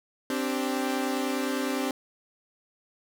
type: chord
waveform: sawtooth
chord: C suspended second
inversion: none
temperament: equal with one note detuned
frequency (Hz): 261.6 / 291.5 / 392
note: C4 / D4 / G4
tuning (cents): 0 / -13 / 0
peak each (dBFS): -25 / -28 / -30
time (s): 0.3-1.91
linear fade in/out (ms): 2
effects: none